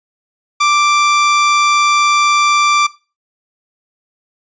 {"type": "tone", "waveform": "sawtooth", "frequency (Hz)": 1176, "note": "D6", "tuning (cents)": 2, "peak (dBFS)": -6, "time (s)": [0.6, 2.87], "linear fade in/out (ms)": 10, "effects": ["noise-tail reverb RT60 0.3 s tail -18 dB re dry", "resampled to 16000 Hz"]}